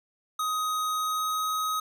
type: tone with pitch glide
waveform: square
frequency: 1255 to 1263.7 Hz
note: D#6 to D#6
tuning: +15 to +26 cents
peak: -27 dBFS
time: 0.39-1.8 s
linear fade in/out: 5 ms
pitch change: +11 cents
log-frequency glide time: 0.89-1.51 s
effects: none